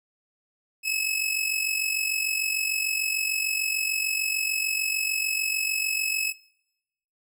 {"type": "tone with amplitude modulation", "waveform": "sawtooth", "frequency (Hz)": 2584, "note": "E7", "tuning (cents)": -35, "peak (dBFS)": -18, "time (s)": [0.83, 6.34], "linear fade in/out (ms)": 50, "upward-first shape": "sine", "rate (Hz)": 46.7, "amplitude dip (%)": 60, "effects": ["noise-tail reverb RT60 0.9 s tail -24 dB re dry"]}